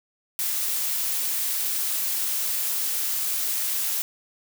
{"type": "noise", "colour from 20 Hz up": "blue", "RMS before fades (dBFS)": -26, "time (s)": [0.39, 4.02], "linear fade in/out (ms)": 0, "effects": []}